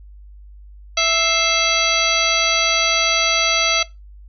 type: harmonic tone with a mistuned harmonic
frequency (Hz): 659.3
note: E5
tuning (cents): 0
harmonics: 1 / 2 / 3 / 4 / 5 / 6 / 7 / 9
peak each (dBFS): -23 / -23 / -23 / -23 / -23 / -23 / -23 / -23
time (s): 0.97-3.83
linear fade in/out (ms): 5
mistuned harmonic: 3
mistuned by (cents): +110
effects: noise-tail reverb RT60 0.2 s tail -19 dB re dry + added 50 Hz sine -38 dBFS peak until 4.28 s